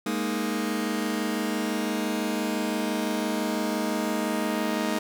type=chord; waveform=sawtooth; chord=Ab suspended second; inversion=none; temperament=just; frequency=207.7 / 233.6 / 311.5 Hz; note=Ab3 / Bb3 / Eb4; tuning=0 / +4 / +2 cents; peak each=-26 dBFS; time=0.06-4.99 s; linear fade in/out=5 ms; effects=none